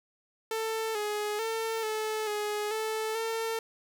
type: tone with pitch steps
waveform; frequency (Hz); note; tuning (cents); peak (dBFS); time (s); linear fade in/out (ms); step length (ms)
sawtooth; 444.6 / 418.8 / 449 / 433.8 / 418.6 / 438.2 / 451.1; A4 / G#4 / A4 / A4 / G#4 / A4 / A4; +18 / +15 / +35 / -25 / +14 / -7 / +43; -26; 0.51-3.59; 2; 440
effects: none